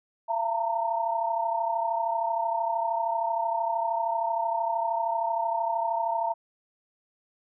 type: tone cluster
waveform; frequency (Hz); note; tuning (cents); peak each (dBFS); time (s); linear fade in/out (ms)
sine; 678 / 903 / 936; E5 / A5 / A#5; +49 / +45 / +7; -29 / -28 / -31; 0.28-6.34; 20
effects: none